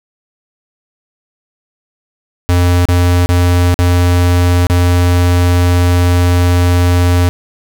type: tone with dropouts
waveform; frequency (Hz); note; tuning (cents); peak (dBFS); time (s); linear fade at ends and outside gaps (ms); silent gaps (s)
square; 88.4; F2; +22; -8; 2.49-7.29; 0; 2.854-2.887 / 3.26-3.29 / 3.742-3.79 / 4.668-4.699
effects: none